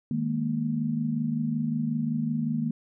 sine chord, D# suspended fourth, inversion none, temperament equal, 155.56 / 207.7 / 233.1 Hz, D#3 / G#3 / A#3, 0 / 0 / 0 cents, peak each -30 / -33 / -27 dBFS, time 0.11-2.71 s, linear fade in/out 2 ms, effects none

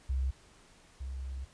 sine tone pair in turn, 65.8 / 66.04 Hz, C2 / C2, +10 / +17 cents, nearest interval unison, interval 7 cents, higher second, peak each -28 / -36 dBFS, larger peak first, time 0.09-0.31 / 1-1.45 s, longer second, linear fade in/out 10 ms, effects pink hiss -60 dBFS RMS until 1.53 s + resampled to 22050 Hz

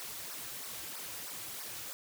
white noise with flanger, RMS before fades -43 dBFS, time 0-1.93 s, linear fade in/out 0 ms, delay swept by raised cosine 0.28 to 4.88 ms, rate 3.1 Hz, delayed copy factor -0.8, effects none

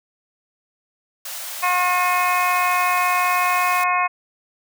white high-pass noise, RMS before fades -31 dBFS, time 1.25-3.84 s, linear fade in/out 5 ms, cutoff 530 Hz, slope 96 dB/octave
harmonic tone, 360 Hz, F#4, 47 cents flat, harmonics 2 / 3 / 4 / 5 / 6 / 7, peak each -23 / -19 / -31 / -29 / -26 / -25 dBFS, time 1.62-4.08 s, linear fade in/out 20 ms
effects none

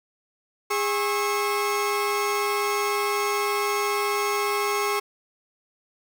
30% pulse tone cluster, 409.4 / 1087 / 1304 Hz, G#4 / C#6 / E6, -25 / -34 / -19 cents, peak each -23 / -24 / -29 dBFS, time 0.7-5 s, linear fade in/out 10 ms, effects none

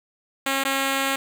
5% pulse tone with dropouts, 271.5 Hz, C#4, 36 cents flat, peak -10 dBFS, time 0.46-1.16 s, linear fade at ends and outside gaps 5 ms, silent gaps 0.638-0.65 s, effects none

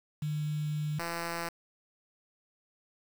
sine / 5% pulse tone pair in turn, 150.7 / 169.16 Hz, D3 / E3, +45 / +45 cents, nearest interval major second, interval 200 cents, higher second, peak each -30 / -22 dBFS, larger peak second, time 0.22-0.99 / 0.99-1.49 s, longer first, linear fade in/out 5 ms, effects 8-bit

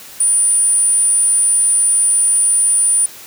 sine tone, 9397 Hz, D9, in tune, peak -10 dBFS, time 0.2-3.06 s, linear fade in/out 5 ms, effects white hiss -36 dBFS RMS until 3.26 s + high-pass 60 Hz 12 dB/octave

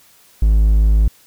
triangle tone, 53 Hz, G#1, 36 cents sharp, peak -7 dBFS, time 0.42-1.08 s, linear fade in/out 5 ms, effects white hiss -50 dBFS RMS until 1.26 s

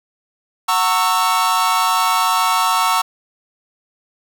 45% pulse chord, F# dominant seventh, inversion none, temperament equal with one note detuned, 740 / 913.1 / 1108.7 / 1318.5 Hz, F#5 / A#5 / C#6 / E6, 0 / -36 / 0 / 0 cents, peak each -23 / -19 / -19 / -19 dBFS, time 0.68-3.02 s, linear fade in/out 10 ms, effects none

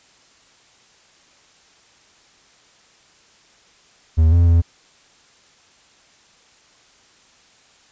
triangle tone with pitch steps, 80.1 / 85.7 / 84.2 Hz, E2 / F2 / E2, -49 / -32 / +37 cents, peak -8 dBFS, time 4.17-4.62 s, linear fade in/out 20 ms, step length 150 ms, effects white hiss -53 dBFS RMS until 7.91 s + resampled to 16000 Hz

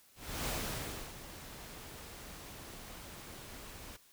pink noise with ADSR envelope, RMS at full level -36 dBFS, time 0.15-3.97 s, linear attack 330 ms, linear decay 640 ms, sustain -13 dB, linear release 12 ms, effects white hiss -64 dBFS RMS until 4.12 s

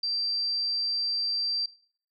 sine tone, 4699 Hz, D8, in tune, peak -26 dBFS, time 0.03-1.66 s, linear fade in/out 5 ms, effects noise-tail reverb RT60 0.5 s tail -19 dB re dry

